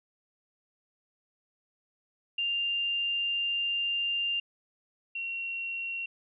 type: tone pair in turn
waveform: sine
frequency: 2794 / 2738 Hz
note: F7 / F7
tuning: 0 / -35 cents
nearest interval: unison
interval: 35 cents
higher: first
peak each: -27 / -32 dBFS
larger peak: first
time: 2.38-4.4 / 5.15-6.06 s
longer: first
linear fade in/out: 5 ms
effects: none